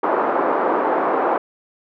white band-pass noise, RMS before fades -19 dBFS, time 0.03-1.38 s, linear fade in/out 5 ms, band 290 to 1100 Hz, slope 24 dB/octave, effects none

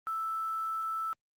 sine tone with quantisation, 1318.5 Hz, E6, in tune, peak -31 dBFS, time 0.07-1.13 s, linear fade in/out 0 ms, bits 9, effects Opus 48 kbps

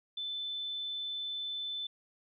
sine tone, 3520 Hz, A7, in tune, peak -35 dBFS, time 0.17-1.87 s, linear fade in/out 5 ms, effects none

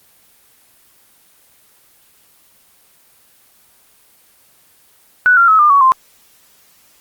sine tone with pitch steps, 1480 / 1380.9 / 1288.4 / 1202.1 / 1121.6 / 1046.5 Hz, F#6 / F6 / E6 / D6 / C#6 / C6, 0 / -20 / -40 / +40 / +20 / 0 cents, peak -6 dBFS, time 5.26-5.92 s, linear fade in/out 0 ms, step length 110 ms, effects white hiss -51 dBFS RMS until 7 s + Opus 24 kbps

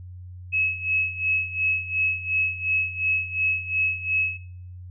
sine tone with tremolo, 2575 Hz, E7, 41 cents flat, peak -19 dBFS, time 0.52-4.38 s, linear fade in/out 20 ms, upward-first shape sine, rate 2.8 Hz, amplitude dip 80%, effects noise-tail reverb RT60 0.6 s tail -20 dB re dry + added 90 Hz sine -37 dBFS peak until 4.9 s

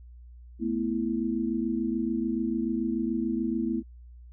sine chord, A suspended second, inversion none, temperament equal, 220 / 246.9 / 329.6 Hz, A3 / B3 / E4, 0 / 0 / 0 cents, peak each -30 dBFS, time 0.59-3.83 s, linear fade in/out 50 ms, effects added 60 Hz sine -45 dBFS peak until 4.32 s

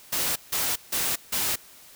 white noise bursts, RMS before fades -26 dBFS, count 4, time 0.12-1.56 s, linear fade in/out 10 ms, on 240 ms, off 160 ms, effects white hiss -50 dBFS RMS until 1.95 s

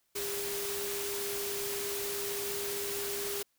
sine tone in noise, 403 Hz, G4, 48 cents sharp, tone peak -37 dBFS, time 0.15-3.43 s, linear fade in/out 10 ms, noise white, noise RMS -37 dBFS, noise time 0.15-3.43 s, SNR -3 dB, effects white hiss -75 dBFS RMS until 3.58 s

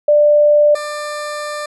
sine / 20% pulse tone pair in turn, 592 / 595.2 Hz, D5 / D5, +14 / +23 cents, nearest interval unison, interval 9 cents, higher second, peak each -7 / -17 dBFS, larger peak first, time 0.08-0.75 / 0.75-1.66 s, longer second, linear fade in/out 5 ms, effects resampled to 24000 Hz

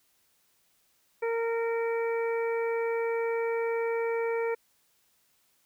harmonic tone, 460.5 Hz, A#4, 21 cents flat, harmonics 1 / 2 / 3 / 4 / 5, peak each -27 / -37 / -42 / -42 / -40 dBFS, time 1.22-4.55 s, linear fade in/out 10 ms, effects white hiss -69 dBFS RMS until 5.65 s

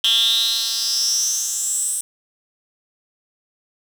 10% pulse tone with high-pass filter sweep, 226.9 Hz, A#3, 47 cents flat, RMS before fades -20 dBFS, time 0.04-2.01 s, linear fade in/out 2 ms, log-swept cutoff 3200 to 8800 Hz, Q 8.3, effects none

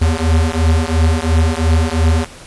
square beating tone pair, 79.2 / 82.1 Hz, D#2 / E2, +31 / -6 cents, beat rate 2.9 Hz, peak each -15 / -15 dBFS, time 0.01-2.26 s, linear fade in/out 10 ms, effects pink hiss -37 dBFS RMS until 2.46 s + resampled to 24000 Hz

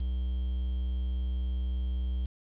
triangle tone with quantisation, 62.6 Hz, B1, 24 cents sharp, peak -26 dBFS, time 0-2.26 s, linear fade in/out 5 ms, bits 9, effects resampled to 11025 Hz

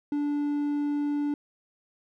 triangle tone, 291.1 Hz, D4, 15 cents flat, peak -23 dBFS, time 0.12-1.34 s, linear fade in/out 2 ms, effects none

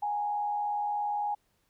sine tone with frequency modulation, 828 Hz, G#5, 5 cents flat, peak -28 dBFS, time 0.02-1.35 s, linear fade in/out 10 ms, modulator 83.3 Hz, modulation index 0.39, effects pink hiss -73 dBFS RMS until 1.69 s

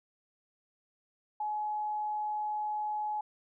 sine tone, 846 Hz, G#5, 32 cents sharp, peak -31 dBFS, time 1.4-3.21 s, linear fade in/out 5 ms, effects none

